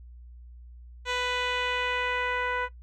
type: tone with low-pass filter sweep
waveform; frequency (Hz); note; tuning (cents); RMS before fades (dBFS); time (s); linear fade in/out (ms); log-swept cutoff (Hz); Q
10% pulse; 496; B4; +7; -29; 1.05-2.69; 50; 4800 to 1600; 1.4
effects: noise-tail reverb RT60 0.1 s tail -18 dB re dry + added 60 Hz sine -44 dBFS peak until 2.82 s